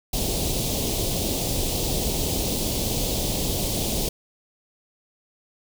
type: band-stop noise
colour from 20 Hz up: pink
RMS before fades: -25 dBFS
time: 0.13-4.09 s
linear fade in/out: 5 ms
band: 720 to 3100 Hz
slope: 24 dB/octave
effects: none